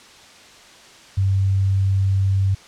sine tone, 96.9 Hz, G2, 20 cents flat, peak -15 dBFS, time 1.17-2.55 s, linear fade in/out 10 ms, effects white hiss -45 dBFS RMS until 2.67 s + low-pass 6000 Hz 12 dB/octave

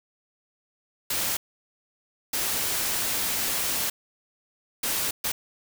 white noise bursts at uneven times, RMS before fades -27 dBFS, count 4, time 1.1-1.37 / 2.33-3.9 / 4.83-5.11 / 5.24-5.32 s, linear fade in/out 5 ms, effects none

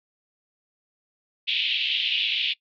pink band-pass noise, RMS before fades -25 dBFS, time 1.47-2.54 s, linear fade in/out 20 ms, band 2600 to 3600 Hz, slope 48 dB/octave, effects noise-tail reverb RT60 0.1 s tail -22 dB re dry

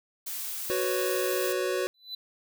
blue noise, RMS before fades -35 dBFS, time 0.26-1.53 s, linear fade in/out 10 ms
square chord, F# suspended fourth, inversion none, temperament equal, 370 / 493.9 / 554.4 Hz, F#4 / B4 / C#5, 0 / 0 / 0 cents, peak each -30 / -33 / -33 dBFS, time 0.7-1.87 s, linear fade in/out 0 ms
triangle tone with exponential growth, 3998 Hz, B7, 20 cents sharp, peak -30 dBFS, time 1.94-2.15 s, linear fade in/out 5 ms, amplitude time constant 45 ms
effects none

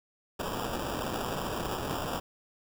white noise with sample-and-hold, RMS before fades -34 dBFS, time 0.39-2.2 s, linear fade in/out 10 ms, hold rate 2100 Hz, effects none

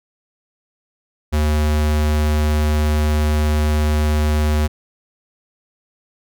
square tone, 75.7 Hz, D#2, 47 cents flat, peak -15 dBFS, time 1.32-4.68 s, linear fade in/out 20 ms, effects none

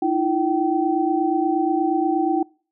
sine tone cluster, 311 / 339.4 / 770 Hz, D#4 / F4 / G5, -1 / -49 / -31 cents, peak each -22 dBFS, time 0.02-2.43 s, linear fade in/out 5 ms, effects noise-tail reverb RT60 0.4 s tail -25 dB re dry

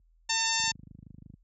harmonic tone, 901 Hz, A5, 41 cents sharp, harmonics 1 / 2 / 3 / 4 / 5 / 6 / 7 / 8, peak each -34 / -34 / -34 / -34 / -34 / -34 / -34 / -34 dBFS, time 0.29-0.72 s, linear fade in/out 10 ms
click train, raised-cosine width 5 ms, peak -34 dBFS, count 20, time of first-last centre 0.6-1.339 s, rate 25.7 Hz
effects added 41 Hz sine -49 dBFS peak until 1.43 s + high-pass 80 Hz 12 dB/octave

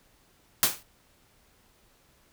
white noise with exponential decay, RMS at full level -18 dBFS, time 0.63-0.83 s, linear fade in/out 1 ms, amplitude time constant 42 ms, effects pink hiss -63 dBFS RMS until 2.32 s

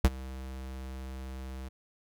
square tone with ADSR envelope, 65.41 Hz, C2, in tune, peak -16 dBFS, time 0.04-1.69 s, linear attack 7 ms, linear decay 40 ms, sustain -23 dB, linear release 14 ms, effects none

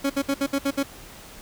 30% pulse tone bursts, 277.2 Hz, C#4, in tune, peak -18 dBFS, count 7, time 0.04-0.832 s, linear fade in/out 10 ms, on 60 ms, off 62 ms, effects pink hiss -44 dBFS RMS until 1.41 s

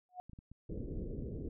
sine tone with exponential growth, 727 Hz, F#5, 31 cents flat, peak -37 dBFS, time 0.09-0.2 s, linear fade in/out 0 ms, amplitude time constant 22 ms
clicks, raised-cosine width 5 ms, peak -39 dBFS, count 9, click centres 0.296 / 0.333 / 0.389 / 0.516 / 0.696 / 0.776 / 0.815 / 0.892 / 1.03 s
pink low-pass noise, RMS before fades -41 dBFS, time 0.69-1.49 s, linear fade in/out 5 ms, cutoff 490 Hz, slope 48 dB/octave
effects none

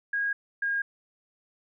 sine tone pair in turn, 1638 / 1624.8 Hz, G#6 / G#6, -24 / -38 cents, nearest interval unison, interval 14 cents, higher first, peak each -25 dBFS, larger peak neither, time 0.13-0.33 / 0.62-0.82 s, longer neither, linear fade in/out 5 ms, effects none

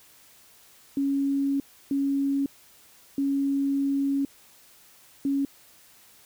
sine tone bursts at uneven times, 277.2 Hz, C#4, in tune, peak -22 dBFS, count 4, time 0.97-1.6 / 1.91-2.46 / 3.18-4.25 / 5.25-5.45 s, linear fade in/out 2 ms, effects white hiss -55 dBFS RMS until 6.25 s

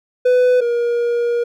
triangle tone pair in turn, 499.4 / 475 Hz, B4 / A#4, +19 / +33 cents, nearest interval minor second, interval 86 cents, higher first, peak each -8 / -13 dBFS, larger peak first, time 0.25-0.61 / 0.61-1.44 s, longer second, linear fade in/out 10 ms, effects none

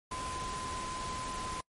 sine tone in noise, 1024 Hz, C6, 38 cents flat, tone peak -38 dBFS, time 0.11-1.61 s, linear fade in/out 5 ms, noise pink, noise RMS -41 dBFS, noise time 0.11-1.61 s, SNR 0 dB, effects noise-tail reverb RT60 0.1 s tail -25 dB re dry + MP3 48 kbps

